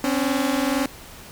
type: tone pair together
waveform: sawtooth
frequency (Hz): 261.6 / 283.5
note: C4 / C#4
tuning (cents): 0 / +39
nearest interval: minor second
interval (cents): 139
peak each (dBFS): -19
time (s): 0.04-0.86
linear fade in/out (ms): 2
effects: pink hiss -42 dBFS RMS until 1.31 s